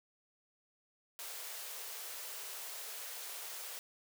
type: high-pass noise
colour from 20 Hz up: white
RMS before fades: -45 dBFS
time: 1.19-3.79 s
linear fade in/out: 0 ms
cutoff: 390 Hz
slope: 96 dB/octave
effects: none